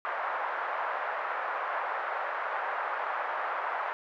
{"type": "band-pass noise", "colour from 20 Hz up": "white", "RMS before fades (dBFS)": -33, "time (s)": [0.05, 3.93], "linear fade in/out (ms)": 0, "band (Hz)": [610, 1500], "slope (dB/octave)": 24, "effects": []}